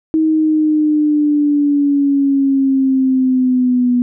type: linear sweep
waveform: sine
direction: down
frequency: 317.5 to 244.1 Hz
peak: -10 dBFS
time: 0.14-4.02 s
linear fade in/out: 0 ms
effects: none